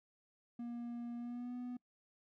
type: tone with pitch glide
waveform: triangle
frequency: 237.7 to 246.7 Hz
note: A#3 to B3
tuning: +34 to -2 cents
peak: -39 dBFS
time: 0.59-1.77 s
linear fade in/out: 5 ms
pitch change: +64 cents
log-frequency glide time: 1.17-1.54 s
effects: noise-tail reverb RT60 0.1 s tail -25 dB re dry